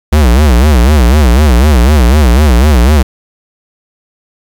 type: tone with vibrato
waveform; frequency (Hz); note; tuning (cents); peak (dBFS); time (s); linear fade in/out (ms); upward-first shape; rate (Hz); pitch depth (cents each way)
square; 67.2; C2; +47; -4; 0.12-3.03; 10; sine; 4; 250
effects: 7-bit